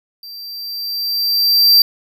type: tone with level ramp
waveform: square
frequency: 4698 Hz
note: D8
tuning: in tune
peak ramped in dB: -32 to -6 dBFS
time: 0.23-1.82 s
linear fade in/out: 2 ms
effects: none